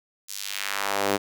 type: tone with high-pass filter sweep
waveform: sawtooth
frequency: 99.8 Hz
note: G2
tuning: 32 cents sharp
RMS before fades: -28 dBFS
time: 0.28-1.18 s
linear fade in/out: 20 ms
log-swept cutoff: 6300 to 330 Hz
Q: 1.1
effects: none